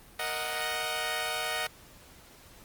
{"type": "chord", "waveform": "10% pulse", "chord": "D# minor", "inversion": "second", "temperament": "equal", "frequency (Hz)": [466.2, 622.3, 740], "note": ["A#4", "D#5", "F#5"], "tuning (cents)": [0, 0, 0], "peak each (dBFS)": [-30, -26, -25], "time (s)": [0.19, 1.67], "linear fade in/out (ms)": 5, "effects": ["pink hiss -54 dBFS RMS until 2.64 s", "Opus 32 kbps"]}